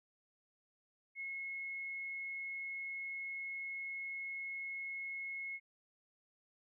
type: tone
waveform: sine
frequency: 2174 Hz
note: C#7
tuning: 34 cents flat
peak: -40 dBFS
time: 1.15-5.6 s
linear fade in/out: 50 ms
effects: none